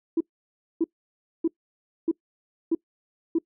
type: tone bursts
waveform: sine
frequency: 329.6 Hz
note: E4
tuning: in tune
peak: -18 dBFS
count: 6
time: 0.17-3.386 s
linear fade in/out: 5 ms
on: 36 ms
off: 600 ms
effects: noise-tail reverb RT60 0.1 s tail -23 dB re dry + tanh soft clip ceiling -14 dBFS